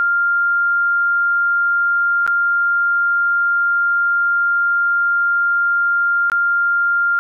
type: tone with dropouts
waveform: sine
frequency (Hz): 1396.9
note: F6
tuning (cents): 0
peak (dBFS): -13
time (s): 0-7.19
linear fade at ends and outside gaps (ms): 0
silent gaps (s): 2.265-2.276 / 6.299-6.318
effects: none